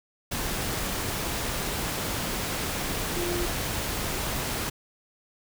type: tone in noise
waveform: sine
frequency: 349.5 Hz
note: F4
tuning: 1 cent sharp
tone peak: -29 dBFS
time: 3.16-3.46 s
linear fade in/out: 10 ms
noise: pink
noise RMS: -30 dBFS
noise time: 0.31-4.7 s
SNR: -2 dB
effects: none